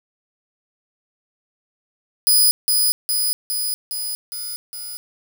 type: tone with echo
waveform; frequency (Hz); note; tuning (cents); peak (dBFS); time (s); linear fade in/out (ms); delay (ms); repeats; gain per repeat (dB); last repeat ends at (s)
5% pulse; 4978; D#8; 0; -5; 2.27-2.51; 0; 410; 6; -3; 4.97
effects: 7-bit